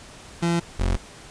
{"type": "tone pair in turn", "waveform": "30% pulse", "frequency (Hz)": [170, 45.03], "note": ["F3", "F#1"], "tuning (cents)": [-46, -46], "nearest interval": "octave + major seventh", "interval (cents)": 2300, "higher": "first", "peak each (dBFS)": -17, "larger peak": "neither", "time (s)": [[0.42, 0.6], [0.79, 0.97]], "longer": "neither", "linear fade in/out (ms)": 10, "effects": ["pink hiss -44 dBFS RMS until 1.3 s", "resampled to 22050 Hz"]}